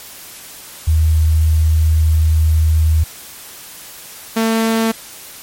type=tone pair in turn; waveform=sine / sawtooth; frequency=79 / 224.7 Hz; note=D#2 / A3; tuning=+27 / +37 cents; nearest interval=octave + tritone; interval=1810 cents; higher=second; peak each=-9 dBFS; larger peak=neither; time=0.87-3.04 / 4.36-4.92 s; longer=first; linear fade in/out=10 ms; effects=white hiss -35 dBFS RMS until 5.42 s + MP3 64 kbps